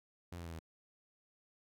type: tone with pitch steps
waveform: sawtooth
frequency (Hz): 87.31 / 85.27 / 83.27 / 81.32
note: F2 / F2 / E2 / E2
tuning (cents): 0 / -41 / +18 / -23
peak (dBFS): -40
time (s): 0.32-0.592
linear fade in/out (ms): 5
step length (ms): 68
effects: none